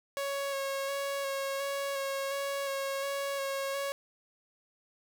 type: tone with vibrato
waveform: sawtooth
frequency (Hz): 552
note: C#5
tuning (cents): -7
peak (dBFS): -28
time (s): 0.17-3.92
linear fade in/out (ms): 0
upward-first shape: square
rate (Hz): 1.4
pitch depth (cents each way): 15
effects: none